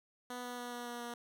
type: tone with pitch steps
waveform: 10% pulse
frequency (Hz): 246.9 / 245.2 / 243.5 / 241.8 / 240.1 / 238.5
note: B3 / B3 / B3 / B3 / B3 / A#3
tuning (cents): 0 / -12 / -24 / -36 / -49 / +40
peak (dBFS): -33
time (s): 0.3-1.14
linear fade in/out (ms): 2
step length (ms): 140
effects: none